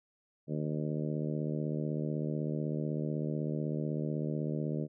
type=harmonic tone; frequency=76 Hz; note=D#2; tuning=40 cents flat; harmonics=2 / 3 / 4 / 5 / 6 / 7 / 8; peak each=-34 / -38 / -40 / -42 / -44 / -45 / -46 dBFS; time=0.47-4.88 s; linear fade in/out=50 ms; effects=none